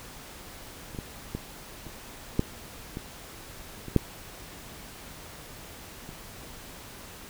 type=clicks; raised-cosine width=3 ms; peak=-27 / -21 / -18 / -28 / -9 / -21 / -25 / -6 / -28 dBFS; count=9; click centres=0.948 / 0.988 / 1.35 / 1.867 / 2.394 / 2.971 / 3.883 / 3.963 / 6.091 s; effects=pink hiss -45 dBFS RMS until 7.29 s